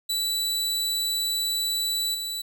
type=tone with level steps; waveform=sawtooth; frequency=3956 Hz; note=B7; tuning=2 cents sharp; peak=-21 / -26 dBFS; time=0.09-2.42 s; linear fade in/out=10 ms; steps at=2.14 s; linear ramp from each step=10 ms; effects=none